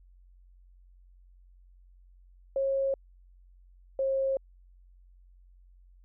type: tone pair in turn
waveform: sine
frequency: 543 / 537.7 Hz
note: C#5 / C5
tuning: -36 / +47 cents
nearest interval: unison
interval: 17 cents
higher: first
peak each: -25 dBFS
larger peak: neither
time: 2.56-2.94 / 3.99-4.37 s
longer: neither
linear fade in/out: 2 ms
effects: added 45 Hz sine -54 dBFS peak until 6.04 s